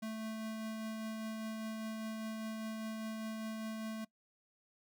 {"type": "tone with tremolo", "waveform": "square", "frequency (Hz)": 220, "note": "A3", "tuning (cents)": 0, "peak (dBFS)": -39, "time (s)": [0.02, 4.05], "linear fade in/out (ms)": 10, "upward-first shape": "triangle", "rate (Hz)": 5, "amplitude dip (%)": 25, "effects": ["noise-tail reverb RT60 0.1 s tail -22 dB re dry"]}